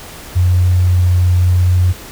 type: tone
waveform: sine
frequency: 89.9 Hz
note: F#2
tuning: 49 cents flat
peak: -8 dBFS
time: 0.35-1.93 s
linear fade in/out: 20 ms
effects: pink hiss -33 dBFS RMS until 2.11 s